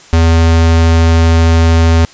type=tone; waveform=square; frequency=82.41 Hz; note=E2; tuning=in tune; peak=-6 dBFS; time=0.13-2.05 s; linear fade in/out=0 ms; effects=white hiss -38 dBFS RMS until 2.13 s + resampled to 16000 Hz